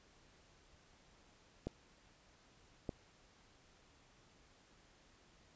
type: clicks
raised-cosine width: 2 ms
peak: -26 dBFS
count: 2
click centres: 1.67 / 2.892 s
effects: pink hiss -67 dBFS RMS until 5.55 s + resampled to 16000 Hz